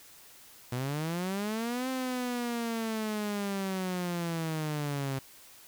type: linear two-way sweep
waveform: sawtooth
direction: up then down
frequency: 120 to 261.6 to 132.7 Hz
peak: -27 dBFS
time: 0.72-5.19 s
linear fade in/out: 5 ms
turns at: 1.89 s
effects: white hiss -54 dBFS RMS until 5.67 s